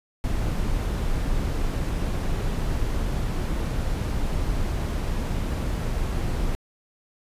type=noise; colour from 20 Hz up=brown; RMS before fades=-25 dBFS; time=0.24-6.55 s; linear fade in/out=0 ms; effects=resampled to 32000 Hz